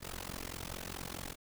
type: noise with amplitude modulation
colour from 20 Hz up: pink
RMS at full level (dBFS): -39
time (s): 0-1.36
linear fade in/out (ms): 50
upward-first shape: sine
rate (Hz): 44.7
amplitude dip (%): 100
effects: none